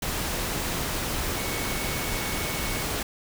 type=tone in noise; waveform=sine; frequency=2217 Hz; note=C#7; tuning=in tune; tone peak=-37 dBFS; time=1.36-2.83 s; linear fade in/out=5 ms; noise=pink; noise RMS=-29 dBFS; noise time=0.02-3.03 s; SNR=-11 dB; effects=none